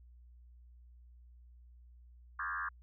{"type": "tone with frequency modulation", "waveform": "sine", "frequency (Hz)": 1396.9, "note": "F6", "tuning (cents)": 0, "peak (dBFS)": -35, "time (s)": [2.39, 2.69], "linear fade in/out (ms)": 5, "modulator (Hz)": 86.7, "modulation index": 3.7, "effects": ["added 60 Hz sine -55 dBFS peak until 2.82 s"]}